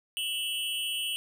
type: tone with amplitude modulation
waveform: square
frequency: 2960 Hz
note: F#7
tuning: in tune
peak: -26 dBFS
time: 0.17-1.16 s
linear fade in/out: 0 ms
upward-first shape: sine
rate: 265 Hz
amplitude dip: 100%
effects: none